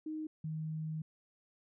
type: tone pair in turn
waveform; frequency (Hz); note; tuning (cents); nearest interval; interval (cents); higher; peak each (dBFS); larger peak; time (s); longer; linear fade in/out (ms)
sine; 311.1 / 157.04; D#4 / D#3; 0 / +16; octave; 1184; first; -37 / -36; second; 0.06-0.27 / 0.44-1.02; second; 5
effects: none